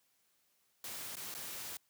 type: noise with dropouts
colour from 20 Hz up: white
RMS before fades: -44 dBFS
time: 0.84-1.77 s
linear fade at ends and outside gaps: 1 ms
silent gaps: 1.155-1.168 / 1.341-1.349 s
effects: white hiss -75 dBFS RMS until 1.89 s + high-pass 80 Hz 12 dB/octave